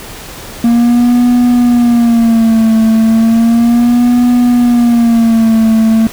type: tone with vibrato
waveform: triangle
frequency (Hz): 233.1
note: A#3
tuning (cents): 0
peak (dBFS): -3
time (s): 0.64-6.07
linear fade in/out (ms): 2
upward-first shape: sine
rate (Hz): 0.34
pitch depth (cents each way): 82
effects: pink hiss -28 dBFS RMS until 6.12 s